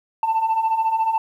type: beating tone pair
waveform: sine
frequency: 880 / 894 Hz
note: A5 / A5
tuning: 0 / +27 cents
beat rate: 14 Hz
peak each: -22 / -17 dBFS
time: 0.23-1.18 s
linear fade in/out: 2 ms
effects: tanh soft clip ceiling -14 dBFS + 9-bit